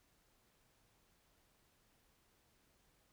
silence, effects pink hiss -74 dBFS RMS until 3.12 s

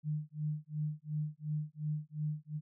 sine tone with tremolo, 151.7 Hz, D#3, 44 cents flat, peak -31 dBFS, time 0.03-2.61 s, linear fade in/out 50 ms, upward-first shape sine, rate 2.8 Hz, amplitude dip 100%, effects none

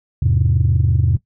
sine chord, E augmented, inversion none, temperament just, 82.41 / 103.01 / 128.76 Hz, E2 / G#2 / B#2, 0 / -14 / -27 cents, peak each -16 dBFS, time 0.22-1.17 s, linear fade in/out 5 ms, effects noise-tail reverb RT60 0.1 s tail -17 dB re dry + tanh soft clip ceiling -6 dBFS

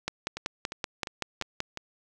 two click trains, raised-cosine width 0.2 ms, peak -12 / -18 dBFS, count 9 / 5, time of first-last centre 0.08-1.604 / 0.37-1.774 s, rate 5.25 / 2.85 Hz, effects none

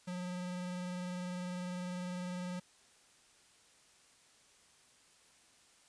square tone with vibrato, 180 Hz, F#3, 47 cents flat, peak -39 dBFS, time 0.07-2.6 s, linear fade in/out 10 ms, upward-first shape sine, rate 20 Hz, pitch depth 30 cents each way, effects white hiss -65 dBFS RMS until 5.88 s + resampled to 22050 Hz

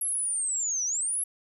sine linear two-way sweep, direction down then up, 11310 to 5700 to 11310 Hz, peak -26 dBFS, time 0.01-1.24 s, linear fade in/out 5 ms, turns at 0.85 s, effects none

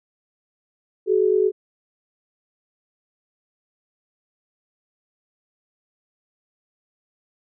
sine tone pair together, 376.9 / 426.2 Hz, F#4 / G#4, +32 / +45 cents, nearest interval major second, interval 213 cents, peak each -18 dBFS, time 1.06-1.52 s, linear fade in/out 50 ms, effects none

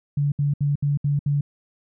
sine tone bursts, 143.7 Hz, D3, 37 cents flat, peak -18 dBFS, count 6, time 0.17-1.41 s, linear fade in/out 5 ms, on 150 ms, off 68 ms, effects none

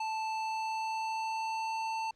square tone with pitch glide, 880 to 891.3 Hz, A5 to A5, 0 to +22 cents, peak -33 dBFS, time 0-2.11 s, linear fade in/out 5 ms, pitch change +22 cents, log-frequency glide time 0.22-1.75 s, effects pink hiss -71 dBFS RMS until 2.15 s + low-pass 5000 Hz 12 dB/octave

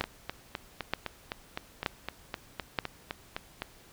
two click trains, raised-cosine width 0.3 ms, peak -11 / -17 dBFS, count 4 / 15, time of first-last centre 0.01-2.788 / 0.04-3.621 s, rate 1.08 / 3.91 Hz, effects pink hiss -56 dBFS RMS until 3.92 s

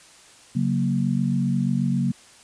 sine chord, F# major, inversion second, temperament equal, 138.59 / 185 / 233.1 Hz, C#3 / F#3 / A#3, 0 / 0 / 0 cents, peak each -24 dBFS, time 0.55-2.12 s, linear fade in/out 10 ms, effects white hiss -50 dBFS RMS until 2.43 s + resampled to 22050 Hz

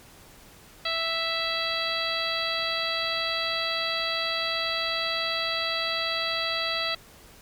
harmonic tone, 659.3 Hz, E5, in tune, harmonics 1 / 2 / 3 / 4 / 5 / 6 / 7, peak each -34 / -33 / -33 / -34 / -33 / -31 / -34 dBFS, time 0.85-6.95 s, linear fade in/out 5 ms, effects pink hiss -51 dBFS RMS until 7.41 s + MP3 96 kbps

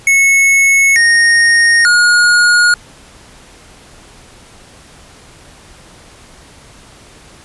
square tone with pitch steps, 2196 / 1856 / 1438 Hz, C#7 / A#6 / F#6, -17 / -8 / -50 cents, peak -7 dBFS, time 0.07-2.74 s, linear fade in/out 2 ms, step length 890 ms, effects pink hiss -40 dBFS RMS until 7.44 s + resampled to 24000 Hz

